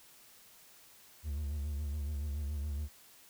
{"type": "tone with vibrato", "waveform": "triangle", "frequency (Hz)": 73.1, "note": "D2", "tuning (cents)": -7, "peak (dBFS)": -32, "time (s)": [1.23, 2.89], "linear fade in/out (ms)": 50, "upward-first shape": "sine", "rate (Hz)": 7.1, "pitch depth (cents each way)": 81, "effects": ["white hiss -59 dBFS RMS until 3.29 s"]}